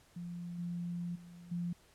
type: tone with level steps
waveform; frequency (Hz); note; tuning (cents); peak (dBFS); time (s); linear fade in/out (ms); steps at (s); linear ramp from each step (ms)
sine; 173.7; F3; -9; -40 / -36 / -50 / -34; 0.16-1.73; 5; 0.58 / 1.15 / 1.51; 10
effects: pink hiss -65 dBFS RMS until 1.94 s + low-pass 12000 Hz 12 dB/octave